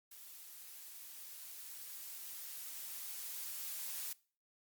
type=noise with level ramp; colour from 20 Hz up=blue; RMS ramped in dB=-54 to -42 dBFS; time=0.11-4.13 s; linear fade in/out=5 ms; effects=noise-tail reverb RT60 0.4 s tail -21 dB re dry + Opus 48 kbps